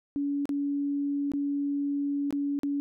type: tone with dropouts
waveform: sine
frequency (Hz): 284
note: C#4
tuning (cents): +42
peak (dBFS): -26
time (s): 0.16-2.8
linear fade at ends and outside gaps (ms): 0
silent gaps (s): 0.455-0.492 / 1.318-1.336 / 2.307-2.326 / 2.59-2.633
effects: none